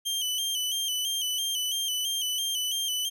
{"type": "tone with vibrato", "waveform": "sawtooth", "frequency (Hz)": 3086, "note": "G7", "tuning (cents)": -28, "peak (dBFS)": -24, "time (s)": [0.05, 3.1], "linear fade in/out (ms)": 20, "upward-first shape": "square", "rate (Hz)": 3, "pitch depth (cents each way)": 55, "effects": []}